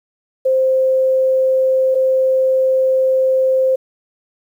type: tone pair in turn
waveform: sine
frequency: 523.3 / 523.3 Hz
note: C5 / C5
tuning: 0 / 0 cents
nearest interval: unison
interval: 0 cents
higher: neither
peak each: -11 dBFS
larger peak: neither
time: 0.45-1.95 / 1.95-3.76 s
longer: second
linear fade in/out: 10 ms
effects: 8-bit